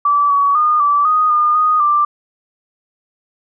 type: tone with pitch steps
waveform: sine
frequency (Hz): 1157 / 1131 / 1221 / 1159 / 1243 / 1214 / 1240 / 1180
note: D6 / C#6 / D#6 / D6 / D#6 / D#6 / D#6 / D6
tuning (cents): -26 / +34 / -33 / -23 / -2 / -43 / -6 / +8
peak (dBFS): -10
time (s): 0.05-2.05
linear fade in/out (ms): 5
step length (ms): 250
effects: none